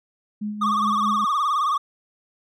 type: tone with tremolo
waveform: sine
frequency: 209.7 Hz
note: G#3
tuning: 17 cents sharp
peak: -24 dBFS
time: 0.41-1.25 s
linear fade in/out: 10 ms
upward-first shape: sine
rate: 4.8 Hz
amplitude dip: 50%
type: tone with vibrato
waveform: triangle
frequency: 1166 Hz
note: D6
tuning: 13 cents flat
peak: -17 dBFS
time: 0.61-1.78 s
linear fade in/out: 10 ms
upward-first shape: sine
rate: 19 Hz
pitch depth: 110 cents each way
effects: none